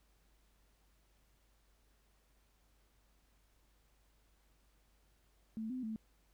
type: tone with pitch steps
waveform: sine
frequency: 220.8 / 255.6 / 219.8 Hz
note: A3 / C4 / A3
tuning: +6 / -40 / -2 cents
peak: -38 dBFS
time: 5.57-5.96 s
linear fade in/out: 0 ms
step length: 130 ms
effects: added 50 Hz sine -70 dBFS peak until 6.33 s + pink hiss -75 dBFS RMS until 6.33 s